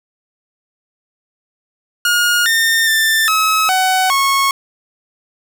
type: tone with pitch steps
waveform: sawtooth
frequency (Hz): 1430 / 1817 / 1780 / 1284 / 750 / 1097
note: F6 / A#6 / A6 / E6 / F#5 / C#6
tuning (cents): +41 / -45 / +20 / -46 / +23 / -18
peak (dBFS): -8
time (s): 2.05-4.51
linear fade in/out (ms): 2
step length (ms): 410
effects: none